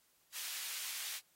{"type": "high-pass noise", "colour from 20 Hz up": "pink", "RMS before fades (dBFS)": -43, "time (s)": [0.32, 1.21], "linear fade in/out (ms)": 50, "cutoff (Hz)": 2400, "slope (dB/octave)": 12, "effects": ["white hiss -72 dBFS RMS until 1.35 s", "AAC 48 kbps"]}